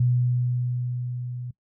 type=tone with level ramp; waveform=sine; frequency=123.47 Hz; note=B2; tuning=in tune; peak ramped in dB=-17 to -31 dBFS; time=0-1.51 s; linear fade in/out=5 ms; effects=noise-tail reverb RT60 0.1 s tail -21 dB re dry